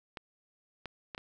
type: clicks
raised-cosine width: 0.3 ms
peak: -24 dBFS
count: 4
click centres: 0.172 / 0.857 / 1.148 / 1.179 s
effects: none